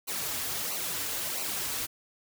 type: noise with flanger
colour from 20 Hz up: white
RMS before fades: -33 dBFS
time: 0.07-1.87 s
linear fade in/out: 20 ms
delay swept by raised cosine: 0.57 to 5.77 ms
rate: 1.5 Hz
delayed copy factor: -0.7
effects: none